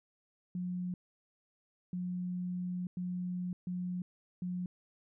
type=tone bursts at uneven times; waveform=sine; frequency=179.8 Hz; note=F#3; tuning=49 cents flat; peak=-34 dBFS; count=5; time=0.55-0.94 / 1.93-2.87 / 2.97-3.53 / 3.67-4.02 / 4.42-4.66 s; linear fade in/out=2 ms; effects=none